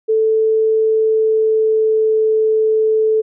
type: tone with pitch glide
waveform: sine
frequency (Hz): 440 to 437.2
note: A4 to A4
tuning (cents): 0 to -11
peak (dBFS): -11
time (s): 0.08-3.22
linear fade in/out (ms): 20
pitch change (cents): -11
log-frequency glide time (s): 0.79-2.21
effects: none